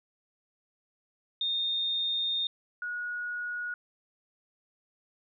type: tone pair in turn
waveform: sine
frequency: 3661 / 1452.9 Hz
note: A#7 / F#6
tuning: -32 / -32 cents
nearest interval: octave + major third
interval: 1600 cents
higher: first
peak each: -27 / -32 dBFS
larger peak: first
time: 1.41-2.47 / 2.82-3.74 s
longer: first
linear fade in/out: 2 ms
effects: none